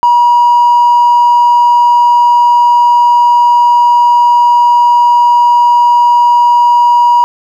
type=tone with hard clipping; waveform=sine; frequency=960 Hz; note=B5; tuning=49 cents flat; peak=-4 dBFS; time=0.03-7.24 s; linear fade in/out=0 ms; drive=1 dB; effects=none